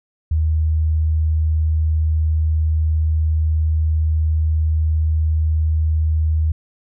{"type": "tone", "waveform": "sine", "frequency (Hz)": 78.5, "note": "D#2", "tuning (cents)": 16, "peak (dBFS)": -14, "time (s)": [0.31, 6.52], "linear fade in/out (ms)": 5, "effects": []}